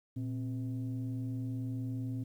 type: tone pair together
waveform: sine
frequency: 117.6 / 262.3 Hz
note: A#2 / C4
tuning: +16 / +4 cents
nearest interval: octave + major second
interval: 1388 cents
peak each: -34 / -37 dBFS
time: 0.16-2.24 s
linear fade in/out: 10 ms
effects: tanh soft clip ceiling -30 dBFS + 11-bit